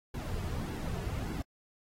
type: noise with flanger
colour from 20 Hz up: brown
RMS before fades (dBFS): -36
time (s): 0.14-1.42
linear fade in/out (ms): 5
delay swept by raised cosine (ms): 1.6 to 3.8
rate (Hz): 1.7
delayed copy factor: -0.6
effects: AAC 48 kbps